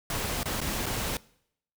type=noise with dropouts; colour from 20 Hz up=pink; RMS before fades=-31 dBFS; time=0.1-1.17 s; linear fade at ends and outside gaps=2 ms; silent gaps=0.432-0.456 / 0.605-0.614 / 0.859-0.863 s; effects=noise-tail reverb RT60 0.7 s tail -22 dB re dry